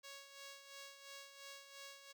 5% pulse tone with tremolo, 554.4 Hz, C#5, in tune, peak -39 dBFS, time 0.03-2.13 s, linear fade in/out 20 ms, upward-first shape sine, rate 2.9 Hz, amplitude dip 60%, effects none

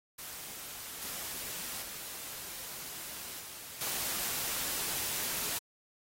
white noise with level steps, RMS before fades -44 / -40 / -43 / -46 / -35 dBFS, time 0.18-5.59 s, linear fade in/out 10 ms, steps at 1.02 / 1.82 / 3.4 / 3.81 s, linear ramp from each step 2 ms, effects AAC 48 kbps

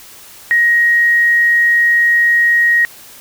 sine tone, 1884 Hz, A#6, 18 cents sharp, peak -8 dBFS, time 0.51-2.85 s, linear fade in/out 0 ms, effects white hiss -38 dBFS RMS until 3.2 s

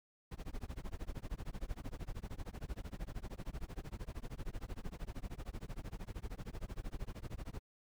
brown noise with tremolo, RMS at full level -40 dBFS, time 0.31-7.6 s, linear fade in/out 10 ms, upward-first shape sine, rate 13 Hz, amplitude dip 100%, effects none

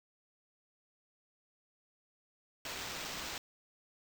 violet noise with sample-and-hold, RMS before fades -42 dBFS, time 2.65-3.38 s, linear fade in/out 2 ms, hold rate 11025 Hz, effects none

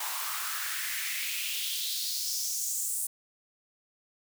white noise with high-pass filter sweep, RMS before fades -33 dBFS, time 0-3.07 s, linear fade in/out 5 ms, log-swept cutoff 900 to 9000 Hz, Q 3.3, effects none

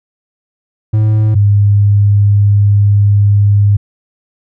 triangle / sine tone pair in turn, 108 / 101.94 Hz, A2 / G#2, -32 / -32 cents, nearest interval minor second, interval 100 cents, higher first, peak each -5 dBFS, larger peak neither, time 0.93-1.35 / 1.35-3.77 s, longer second, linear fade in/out 10 ms, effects none

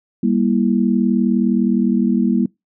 sine chord, E diminished, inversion first, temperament just, 197.78 / 237.3 / 329.6 Hz, G3 / Bb3 / E4, +16 / +31 / 0 cents, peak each -17 / -16 / -22 dBFS, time 0.23-2.46 s, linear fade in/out 5 ms, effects noise-tail reverb RT60 0.2 s tail -25 dB re dry

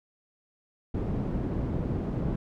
white low-pass noise, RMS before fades -30 dBFS, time 0.94-2.36 s, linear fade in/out 5 ms, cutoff 230 Hz, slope 12 dB/octave, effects none

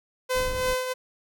sawtooth tone with tremolo, 510 Hz, C5, 44 cents flat, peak -18 dBFS, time 0.29-0.94 s, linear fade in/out 20 ms, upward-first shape triangle, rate 3.1 Hz, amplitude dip 60%
brown noise, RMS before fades -34 dBFS, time 0.34-0.75 s, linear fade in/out 20 ms
effects none

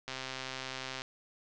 click train, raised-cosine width 0.2 ms, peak -21 dBFS, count 124, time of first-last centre 0.08-1.019 s, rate 131 Hz, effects low-pass 7000 Hz 12 dB/octave

